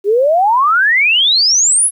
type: exponential sweep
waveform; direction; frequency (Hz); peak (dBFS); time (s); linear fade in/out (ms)
sine; up; 386 to 11175; -8; 0.04-1.91; 50
effects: 8-bit